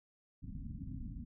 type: low-pass noise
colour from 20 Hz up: pink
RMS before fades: -44 dBFS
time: 0.42-1.25 s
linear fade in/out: 20 ms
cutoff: 280 Hz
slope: 96 dB/octave
effects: none